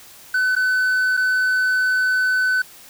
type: tone with dropouts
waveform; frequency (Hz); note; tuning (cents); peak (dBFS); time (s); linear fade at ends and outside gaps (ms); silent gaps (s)
triangle; 1509; F#6; +34; -14; 0.34-2.62; 5; 0.553-0.563 / 1.169-1.173
effects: white hiss -44 dBFS RMS until 2.89 s